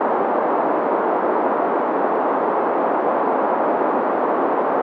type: band-pass noise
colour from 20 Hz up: white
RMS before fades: -19 dBFS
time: 0-4.82 s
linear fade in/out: 10 ms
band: 270 to 1000 Hz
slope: 24 dB/octave
effects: none